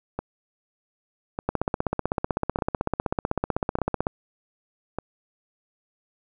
two click trains, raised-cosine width 1 ms, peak -9 / -14 dBFS, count 42 / 5, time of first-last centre 1.49-4.069 / 0.19-4.986 s, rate 15.9 / 0.834 Hz, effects none

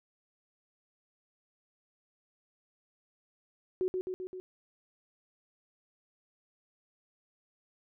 sine tone with echo, 370 Hz, F#4, in tune, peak -27 dBFS, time 3.81-3.88 s, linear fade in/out 0 ms, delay 130 ms, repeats 4, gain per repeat -3 dB, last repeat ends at 4.4 s, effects none

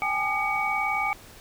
sine tone cluster, 786 / 845 / 1212 / 2259 Hz, G5 / G#5 / D#6 / C#7, +4 / +30 / -46 / +32 cents, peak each -30 / -30 / -30 / -27 dBFS, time 0.02-1.13 s, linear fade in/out 0 ms, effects pink hiss -48 dBFS RMS until 1.4 s

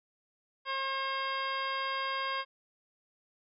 harmonic tone, 537 Hz, C5, 45 cents sharp, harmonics 1 / 2 / 3 / 4 / 5 / 6 / 7 / 9, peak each -42 / -34 / -39 / -41 / -45 / -41 / -48 / -45 dBFS, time 0.65-2.45 s, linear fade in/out 50 ms, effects none

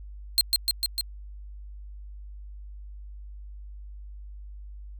sawtooth tone with echo, 4186 Hz, C8, in tune, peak -14 dBFS, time 0.38-0.41 s, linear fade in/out 0 ms, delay 150 ms, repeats 4, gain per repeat -2 dB, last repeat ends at 1.01 s, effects added 50 Hz sine -39 dBFS peak until 4.99 s

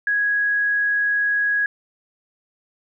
sine tone, 1661.2 Hz, G#6, in tune, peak -17 dBFS, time 0.07-1.66 s, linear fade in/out 2 ms, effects none

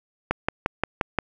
click train, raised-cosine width 0.5 ms, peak -6 dBFS, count 6, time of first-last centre 0.31-1.187 s, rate 5.7 Hz, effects none

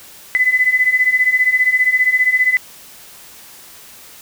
sine beating tone pair, 2000 / 2015 Hz, B6 / B6, +21 / +34 cents, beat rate 15 Hz, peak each -16 / -13 dBFS, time 0.35-2.57 s, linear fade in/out 0 ms, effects white hiss -40 dBFS RMS until 4.21 s

